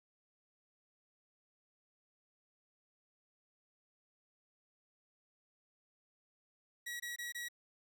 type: tone bursts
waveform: sawtooth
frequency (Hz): 1918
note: A#6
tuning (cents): +49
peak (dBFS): -37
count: 4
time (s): 6.86-7.486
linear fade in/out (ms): 10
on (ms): 140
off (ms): 22
effects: none